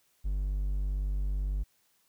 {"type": "tone", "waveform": "triangle", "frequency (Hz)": 49, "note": "G1", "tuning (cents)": 0, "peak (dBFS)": -26, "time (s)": [0.24, 1.64], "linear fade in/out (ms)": 20, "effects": ["white hiss -70 dBFS RMS until 2.08 s"]}